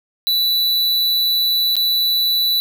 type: tone with dropouts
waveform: square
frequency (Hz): 3964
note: B7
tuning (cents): +6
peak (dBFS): -15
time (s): 0.27-2.6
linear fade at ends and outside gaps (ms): 0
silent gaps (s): 1.755-1.766
effects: none